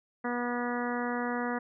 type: harmonic tone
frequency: 242.6 Hz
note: B3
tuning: 31 cents flat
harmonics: 1 / 2 / 3 / 4 / 5 / 6 / 7 / 8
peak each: -33 / -36 / -38 / -39 / -40 / -41 / -41 / -42 dBFS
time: 0.24-1.59 s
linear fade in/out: 10 ms
effects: none